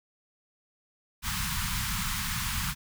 pink band-stop noise, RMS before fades -31 dBFS, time 1.22-2.75 s, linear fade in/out 50 ms, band 210 to 960 Hz, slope 48 dB/octave, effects none

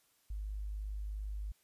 sine tone, 51.4 Hz, G#1, 17 cents flat, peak -37 dBFS, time 0.3-1.52 s, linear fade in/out 5 ms, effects white hiss -72 dBFS RMS until 1.63 s + resampled to 32000 Hz

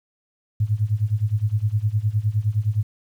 sine tone with tremolo, 106.2 Hz, G#2, 39 cents sharp, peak -15 dBFS, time 0.6-2.83 s, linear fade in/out 5 ms, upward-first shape sine, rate 9.7 Hz, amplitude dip 90%, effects 9-bit

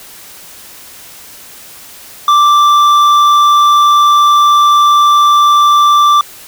sine tone with hard clipping, 1174.7 Hz, D6, in tune, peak -6 dBFS, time 2.28-6.21 s, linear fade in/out 2 ms, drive 7 dB, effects white hiss -34 dBFS RMS until 6.47 s

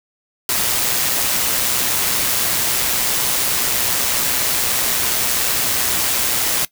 white noise with amplitude modulation, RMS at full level -17 dBFS, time 0.49-6.65 s, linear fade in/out 2 ms, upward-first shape sine, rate 124 Hz, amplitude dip 30%, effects noise-tail reverb RT60 0.1 s tail -19 dB re dry

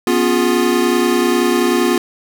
square chord, C# dominant seventh, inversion third, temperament equal with one note detuned, 246.9 / 277.2 / 352.9 / 415.3 Hz, B3 / C#4 / E#4 / G#4, 0 / 0 / +18 / 0 cents, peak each -18 / -22 / -16 / -22 dBFS, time 0.07-1.98 s, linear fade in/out 2 ms, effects none

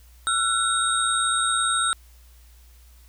sine tone cluster, 1354 / 1472 / 3755 / 8510 Hz, E6 / F#6 / A#7 / C9, +46 / -9 / +12 / +28 cents, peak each -23 / -29 / -26 / -26 dBFS, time 0.27-1.93 s, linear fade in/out 0 ms, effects added 60 Hz sine -48 dBFS peak until 3.08 s + white hiss -58 dBFS RMS until 3.08 s

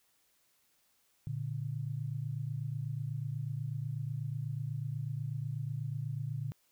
sine tone pair together, 116.54 / 144.68 Hz, A#2 / D3, 0 / -26 cents, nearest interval major third, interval 374 cents, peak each -37 / -37 dBFS, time 1.27-6.52 s, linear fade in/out 0 ms, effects white hiss -72 dBFS RMS until 6.71 s

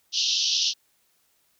white band-pass noise, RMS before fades -24 dBFS, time 0.12-0.74 s, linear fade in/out 50 ms, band 2800 to 6000 Hz, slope 96 dB/octave, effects white hiss -67 dBFS RMS until 1.59 s

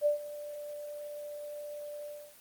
sine tone with ADSR envelope, 589 Hz, D5, 5 cents sharp, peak -22 dBFS, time 0.01-2.35 s, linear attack 50 ms, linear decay 120 ms, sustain -17 dB, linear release 290 ms, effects white hiss -56 dBFS RMS until 2.4 s + Opus 24 kbps

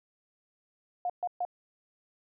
sine tone bursts, 714 Hz, F5, 38 cents sharp, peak -28 dBFS, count 3, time 1.05-1.451 s, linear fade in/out 2 ms, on 47 ms, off 130 ms, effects none

